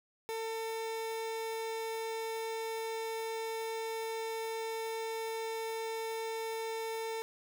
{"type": "tone", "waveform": "30% pulse", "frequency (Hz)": 448.8, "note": "A4", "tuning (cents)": 34, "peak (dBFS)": -33, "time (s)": [0.29, 7.22], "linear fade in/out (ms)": 0, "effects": ["12-bit"]}